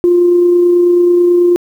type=tone with amplitude modulation; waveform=sine; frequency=351.2 Hz; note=F4; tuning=10 cents sharp; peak=-4 dBFS; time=0.04-1.56 s; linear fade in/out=0 ms; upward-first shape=sine; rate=29.2 Hz; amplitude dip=25%; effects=tanh soft clip ceiling 0 dBFS + 7-bit